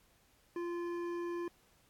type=tone with hard clipping; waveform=sine; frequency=345.8 Hz; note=F4; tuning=17 cents flat; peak=-38 dBFS; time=0.56-1.48 s; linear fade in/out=2 ms; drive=11 dB; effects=pink hiss -69 dBFS RMS until 1.89 s + AAC 64 kbps